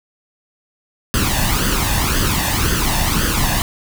pink noise with flanger, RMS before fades -17 dBFS, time 1.14-3.62 s, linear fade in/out 0 ms, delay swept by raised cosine 0.63 to 1.14 ms, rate 1.9 Hz, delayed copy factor +0.65, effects none

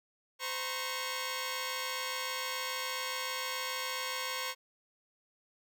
10% pulse tone cluster, 514 / 931 / 1095 Hz, C5 / A#5 / C#6, -31 / -2 / -22 cents, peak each -31 / -33 / -29 dBFS, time 0.39-4.55 s, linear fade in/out 50 ms, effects none

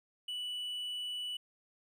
triangle tone, 2960 Hz, F#7, in tune, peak -35 dBFS, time 0.28-1.37 s, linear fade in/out 5 ms, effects none

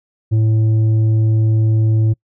sine tone with tanh clipping, 110 Hz, A2, in tune, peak -12 dBFS, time 0.31-2.14 s, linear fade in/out 20 ms, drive 6 dB, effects noise-tail reverb RT60 0.1 s tail -26 dB re dry

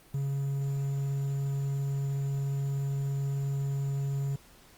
triangle tone with quantisation, 138.59 Hz, C#3, in tune, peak -26 dBFS, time 0.14-4.36 s, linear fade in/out 5 ms, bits 9, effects pink hiss -57 dBFS RMS until 4.77 s + Opus 32 kbps

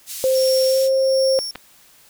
white band-pass noise, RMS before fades -31 dBFS, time 0.06-0.9 s, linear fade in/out 50 ms, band 3500 to 14000 Hz, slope 12 dB/octave
sine tone with pitch glide, 523.3 to 531.5 Hz, C5 to C5, 0 to +27 cents, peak -14 dBFS, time 0.24-1.39 s, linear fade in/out 0 ms, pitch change +27 cents, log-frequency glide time 0.66-0.81 s
40% pulse tone with tremolo, 5480 Hz, F8, 34 cents flat, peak -22 dBFS, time 0.35-1.51 s, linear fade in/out 2 ms, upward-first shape sine, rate 1.3 Hz, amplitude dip 70%
clicks, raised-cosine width 0.3 ms, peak -22 / -15 dBFS, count 2, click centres 1.553 / 1.557 s
effects white hiss -51 dBFS RMS until 2.09 s

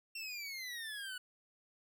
25% pulse exponential sweep, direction down, 2733 to 1468 Hz, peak -38 dBFS, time 0.15-1.18 s, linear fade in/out 5 ms, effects none

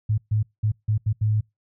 sine tone bursts at uneven times, 107.2 Hz, A2, 45 cents flat, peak -18 dBFS, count 6, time 0.09-0.18 / 0.31-0.43 / 0.63-0.72 / 0.88-0.98 / 1.06-1.13 / 1.21-1.41 s, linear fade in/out 10 ms, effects noise-tail reverb RT60 0.2 s tail -26 dB re dry

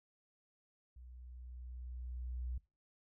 sine tone with level ramp, 61.74 Hz, B1, in tune, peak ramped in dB -52 to -37 dBFS, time 0.96-2.58 s, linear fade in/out 5 ms, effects noise-tail reverb RT60 0.3 s tail -22 dB re dry

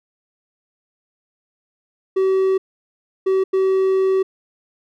triangle tone bursts at uneven times, 381.3 Hz, G4, 48 cents flat, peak -12 dBFS, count 3, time 2.16-2.58 / 3.26-3.44 / 3.53-4.23 s, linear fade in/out 10 ms, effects none

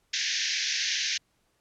white band-pass noise, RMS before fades -29 dBFS, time 0.13-1.18 s, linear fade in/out 10 ms, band 1600 to 6400 Hz, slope 96 dB/octave, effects pink hiss -71 dBFS RMS until 1.6 s + low-pass 12000 Hz 12 dB/octave

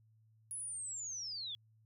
sine linear sweep, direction down, 10548 to 3322 Hz, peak -40 dBFS, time 0.51-1.55 s, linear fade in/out 0 ms, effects added 110 Hz sine -65 dBFS peak until 1.85 s

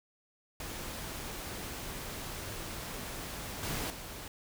pink noise with level steps, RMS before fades -41 / -36 / -44 dBFS, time 0.6-4.28 s, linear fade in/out 2 ms, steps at 3.63 / 3.9 s, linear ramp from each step 2 ms, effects none

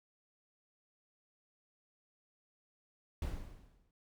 brown noise with exponential decay, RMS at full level -35 dBFS, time 3.22-3.91 s, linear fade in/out 2 ms, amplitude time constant 150 ms, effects none

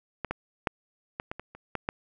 clicks, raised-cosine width 0.5 ms, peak -16 / -15 / -10 / -17 / -19 / -23 / -30 / -15 / -13 dBFS, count 9, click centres 0.247 / 0.31 / 0.672 / 1.199 / 1.315 / 1.396 / 1.55 / 1.753 / 1.889 s, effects none

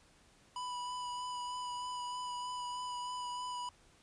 square tone with vibrato, 987.8 Hz, B5, in tune, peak -39 dBFS, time 0.56-3.69 s, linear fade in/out 2 ms, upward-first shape sine, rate 3.2 Hz, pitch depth 14 cents each way, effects pink hiss -65 dBFS RMS until 4.02 s + resampled to 22050 Hz

